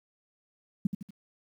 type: tone with echo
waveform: sine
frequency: 196 Hz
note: G3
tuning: in tune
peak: -21 dBFS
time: 0.85-0.87 s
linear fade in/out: 5 ms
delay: 79 ms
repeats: 3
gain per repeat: -7 dB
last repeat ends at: 1.107 s
effects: 10-bit